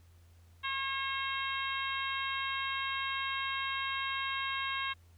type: harmonic tone with a mistuned harmonic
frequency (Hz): 541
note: C#5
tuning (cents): -42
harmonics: 2 / 3 / 4 / 5 / 6 / 7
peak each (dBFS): -37 / -39 / -40 / -41 / -42 / -42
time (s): 0.63-4.94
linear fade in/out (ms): 20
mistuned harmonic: 6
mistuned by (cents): -21
effects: added 85 Hz sine -57 dBFS peak until 5.17 s + pink hiss -69 dBFS RMS until 5.17 s